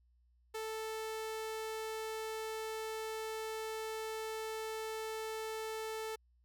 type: tone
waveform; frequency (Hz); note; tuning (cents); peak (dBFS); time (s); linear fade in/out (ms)
sawtooth; 440; A4; 0; -35; 0.54-6.16; 10
effects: added 60 Hz sine -67 dBFS peak until 6.44 s

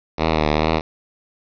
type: tone with vibrato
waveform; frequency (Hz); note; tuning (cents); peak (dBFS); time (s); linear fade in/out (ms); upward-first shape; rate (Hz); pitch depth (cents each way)
5% pulse; 77.78; D#2; 0; -5; 0.17-0.82; 50; triangle; 2.3; 69
effects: resampled to 11025 Hz + 7-bit

